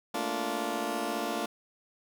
15% pulse chord, Bb major seventh, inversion third, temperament just, 218.5 / 233.1 / 291.4 / 349.6 Hz, A3 / Bb3 / D4 / F4, -12 / 0 / -13 / +2 cents, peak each -32 / -31 / -29 / -30 dBFS, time 0.14-1.46 s, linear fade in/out 5 ms, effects none

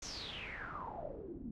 pink noise with low-pass filter sweep, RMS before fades -45 dBFS, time 0.02-1.51 s, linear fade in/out 5 ms, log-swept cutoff 6400 to 220 Hz, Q 8.6, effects none

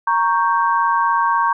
sine chord, G diminished, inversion first, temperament equal, 932.3 / 1108.7 / 1568 Hz, Bb5 / Db6 / G6, 0 / 0 / 0 cents, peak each -17 / -17 / -23 dBFS, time 0.07-1.53 s, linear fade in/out 5 ms, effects none

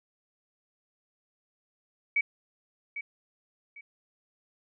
sine tone with echo, 2269 Hz, C#7, 40 cents sharp, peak -22 dBFS, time 2.16-2.21 s, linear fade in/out 5 ms, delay 800 ms, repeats 2, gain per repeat -11 dB, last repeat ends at 3.81 s, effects none

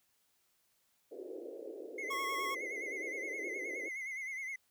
pink band-pass noise, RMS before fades -46 dBFS, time 1.11-3.89 s, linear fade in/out 10 ms, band 330 to 540 Hz, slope 48 dB/octave
triangle tone with vibrato, 2103 Hz, C7, 8 cents sharp, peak -37 dBFS, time 1.98-4.56 s, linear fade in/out 5 ms, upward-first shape sine, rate 9.6 Hz, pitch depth 75 cents each way
square tone, 1100 Hz, C#6, 14 cents flat, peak -37 dBFS, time 2.1-2.55 s, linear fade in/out 10 ms
effects white hiss -75 dBFS RMS until 4.7 s

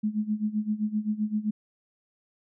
sine tone with tremolo, 212.8 Hz, G#3, 42 cents sharp, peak -22 dBFS, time 0.03-1.51 s, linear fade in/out 10 ms, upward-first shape sine, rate 7.7 Hz, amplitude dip 85%, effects none

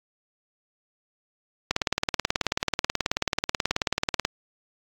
click train, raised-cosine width 0.2 ms, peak -5 dBFS, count 48, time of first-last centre 1.71-4.251 s, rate 18.5 Hz, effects AAC 64 kbps

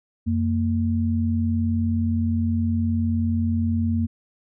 sine tone pair together, 90.1 / 229.8 Hz, F#2 / A#3, -45 / -25 cents, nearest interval octave + major third, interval 1620 cents, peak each -22 dBFS, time 0.26-4.07 s, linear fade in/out 20 ms, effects none

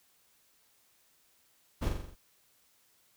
brown noise with echo, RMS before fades -29 dBFS, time 1.81-1.9 s, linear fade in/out 20 ms, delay 43 ms, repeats 6, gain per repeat -4 dB, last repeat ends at 2.158 s, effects white hiss -68 dBFS RMS until 3.16 s

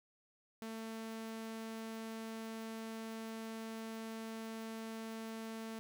sawtooth tone, 223.5 Hz, A3, 27 cents sharp, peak -39 dBFS, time 0.62-5.79 s, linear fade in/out 0 ms, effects none

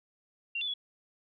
sine tone with pitch steps, 2762 / 3486 / 3382 Hz, F7 / A7 / G#7, -20 / -17 / +31 cents, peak -31 dBFS, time 0.55-0.739 s, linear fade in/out 5 ms, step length 63 ms, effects none

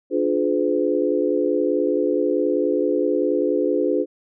sine chord, D diminished seventh, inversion none, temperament just, 293.7 / 352.4 / 422.9 / 507.5 Hz, D4 / F4 / Ab4 / Cb5, 0 / +16 / +31 / +47 cents, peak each -23 dBFS, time 0.1-4.06 s, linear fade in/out 50 ms, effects none

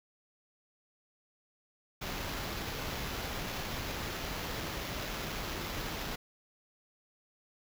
pink noise with sample-and-hold, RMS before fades -38 dBFS, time 2.01-6.16 s, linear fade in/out 10 ms, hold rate 8820 Hz, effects none

